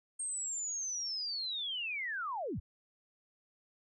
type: linear sweep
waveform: sine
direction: down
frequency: 8570 to 38.43 Hz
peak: -35 dBFS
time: 0.19-2.6 s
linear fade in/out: 10 ms
effects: none